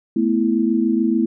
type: chord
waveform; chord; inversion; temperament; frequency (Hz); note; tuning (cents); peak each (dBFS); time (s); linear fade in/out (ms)
sine; A suspended second; none; equal; 220 / 246.9 / 329.6; A3 / B3 / E4; 0 / 0 / 0; -19 / -20 / -19; 0.16-1.26; 5
effects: none